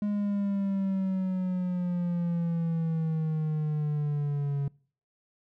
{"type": "exponential sweep", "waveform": "triangle", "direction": "down", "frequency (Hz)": [207.7, 140], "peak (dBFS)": -24, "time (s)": [0.02, 4.68], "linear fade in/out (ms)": 2, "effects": ["noise-tail reverb RT60 0.5 s tail -25 dB re dry"]}